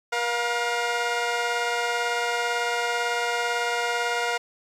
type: tone pair together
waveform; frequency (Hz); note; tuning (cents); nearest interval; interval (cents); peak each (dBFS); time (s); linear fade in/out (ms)
15% pulse; 477.8 / 707.7; A#4 / F5; +43 / +23; perfect fifth; 680; -20; 0.12-4.38; 10
effects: low-pass 7000 Hz 12 dB/octave + 9-bit